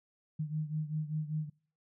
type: beating tone pair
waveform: sine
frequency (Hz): 152.7 / 157.8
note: D#3 / D#3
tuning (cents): -32 / +25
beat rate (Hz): 5.1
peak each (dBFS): -34 / -38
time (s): 0.39-1.5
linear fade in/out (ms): 10
effects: noise-tail reverb RT60 0.5 s tail -26 dB re dry